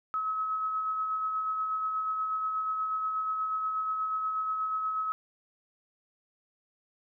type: tone with tremolo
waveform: sine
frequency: 1284 Hz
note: E6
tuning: 46 cents flat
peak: -27 dBFS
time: 0.14-5.12 s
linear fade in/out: 0 ms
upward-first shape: sine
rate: 8.3 Hz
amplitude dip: 30%
effects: none